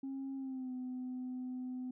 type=tone with pitch glide; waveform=sine; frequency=270.1 to 253.5 Hz; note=C#4 to B3; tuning=-45 to +45 cents; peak=-37 dBFS; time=0.03-1.91 s; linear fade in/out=5 ms; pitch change=-110 cents; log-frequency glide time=0.36-0.72 s; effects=tanh soft clip ceiling -36 dBFS